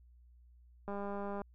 click train, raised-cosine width 1 ms, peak -28 dBFS, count 109, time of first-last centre 0.88-1.417 s, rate 201 Hz, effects added 60 Hz sine -58 dBFS peak until 1.54 s

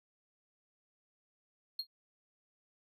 triangle tone with exponential decay, 4250 Hz, C8, 26 cents sharp, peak -30 dBFS, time 1.79-1.87 s, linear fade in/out 5 ms, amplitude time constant 16 ms, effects none

